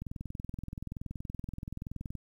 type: click train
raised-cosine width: 5 ms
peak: -26 dBFS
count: 46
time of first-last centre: 0.02-2.153 s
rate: 21.1 Hz
effects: 10-bit